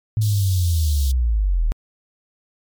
sine linear sweep, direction down, 110 to 36.07 Hz, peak -15 dBFS, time 0.17-1.72 s, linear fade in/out 0 ms
pink high-pass noise, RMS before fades -33 dBFS, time 0.21-1.12 s, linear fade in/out 10 ms, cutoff 3400 Hz, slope 48 dB/octave
effects MP3 96 kbps

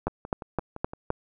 two click trains, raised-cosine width 1 ms, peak -23 / -11 dBFS, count 7 / 5, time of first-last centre 0.08-1.106 / 0.07-1.104 s, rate 5.85 / 3.87 Hz, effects none

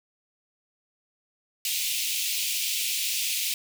pink high-pass noise, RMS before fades -28 dBFS, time 1.65-3.54 s, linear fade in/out 2 ms, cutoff 2400 Hz, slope 48 dB/octave, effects none

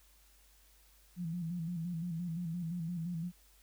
sine tone with vibrato, 170 Hz, F3, 46 cents flat, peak -35 dBFS, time 1.16-3.32 s, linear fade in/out 50 ms, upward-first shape square, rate 5.8 Hz, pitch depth 71 cents each way, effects added 50 Hz sine -64 dBFS peak until 3.62 s + white hiss -66 dBFS RMS until 3.62 s

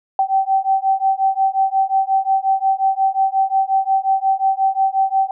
sine beating tone pair, 770 / 775.6 Hz, G5 / G5, -31 / -19 cents, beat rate 5.6 Hz, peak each -17 dBFS, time 0.19-5.31 s, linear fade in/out 2 ms, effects none

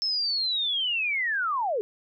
sine linear sweep, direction down, 5300 to 392 Hz, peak -24 dBFS, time 0.02-1.81 s, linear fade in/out 0 ms, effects none

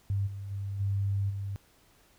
sine tone with level steps, 99.1 Hz, G2, 19 cents sharp, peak -26 / -36 / -32 / -26 / -32 dBFS, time 0.1-1.56 s, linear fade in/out 0 ms, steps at 0.26 / 0.5 / 0.79 / 1.29 s, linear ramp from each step 20 ms, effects pink hiss -63 dBFS RMS until 2.18 s

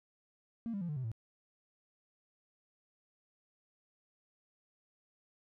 triangle tone with pitch steps, 230.3 / 199.33 / 172.53 / 149.33 / 129.25 / 111.87 Hz, A#3 / G3 / F3 / D3 / C3 / A2, -21 / +29 / -21 / +29 / -21 / +29 cents, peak -32 dBFS, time 0.66-1.116 s, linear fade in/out 0 ms, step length 76 ms, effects tanh soft clip ceiling -32 dBFS

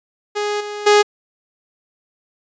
sawtooth tone with level steps, 415.3 Hz, G#4, in tune, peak -15 / -22 / -5 dBFS, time 0.35-1.03 s, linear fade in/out 20 ms, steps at 0.6 / 0.86 s, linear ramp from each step 10 ms, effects resampled to 16000 Hz

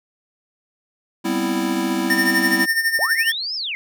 square chord, C major seventh, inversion second, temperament equal, 196 / 246.9 / 261.6 / 329.6 Hz, G3 / B3 / C4 / E4, 0 / 0 / 0 / 0 cents, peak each -27 / -27 / -27 / -23 dBFS, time 1.24-2.66 s, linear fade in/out 20 ms
square tone with tremolo, 1815 Hz, A#6, 47 cents flat, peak -15 dBFS, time 2.1-3.32 s, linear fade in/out 2 ms, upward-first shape sine, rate 12 Hz, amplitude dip 70%
sine linear two-way sweep, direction up then down, 523.3 to 5390 to 2034 Hz, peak -23 dBFS, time 2.99-3.75 s, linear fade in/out 0 ms, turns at 3.55 s
effects none

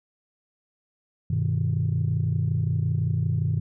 sine chord, G augmented, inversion none, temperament equal, 98 / 123.47 / 155.56 Hz, G2 / B2 / D#3, 0 / 0 / 0 cents, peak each -25 dBFS, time 1.3-3.6 s, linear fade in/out 5 ms, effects tanh soft clip ceiling -15 dBFS

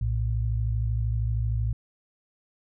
sine tone pair together, 59.65 / 112.6 Hz, A#1 / A2, +41 / +40 cents, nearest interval major seventh, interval 1099 cents, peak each -26 dBFS, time 0.01-1.73 s, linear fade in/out 5 ms, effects none

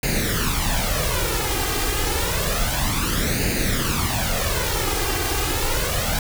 pink noise with flanger, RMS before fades -22 dBFS, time 0.03-6.19 s, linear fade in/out 2 ms, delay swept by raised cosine 0.44 to 2.54 ms, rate 0.29 Hz, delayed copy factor +0.7, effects none

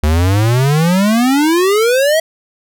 square exponential sweep, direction up, 73 to 657 Hz, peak -10 dBFS, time 0.03-2.2 s, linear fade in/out 5 ms, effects none

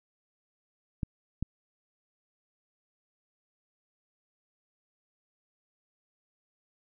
clicks, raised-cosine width 5 ms, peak -18 dBFS, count 2, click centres 1.032 / 1.426 s, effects none

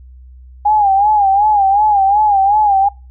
sine tone with vibrato, 814 Hz, G#5, 35 cents flat, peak -8 dBFS, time 0.65-2.89 s, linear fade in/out 10 ms, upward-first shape sine, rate 2.7 Hz, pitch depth 93 cents each way, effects noise-tail reverb RT60 0.3 s tail -25 dB re dry + added 63 Hz sine -35 dBFS peak until 3.1 s

